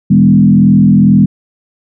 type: tone with frequency modulation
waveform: sine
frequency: 198.8 Hz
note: G3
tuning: 25 cents sharp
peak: -3 dBFS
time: 0.1-1.26 s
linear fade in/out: 10 ms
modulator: 42.3 Hz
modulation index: 1.2
effects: none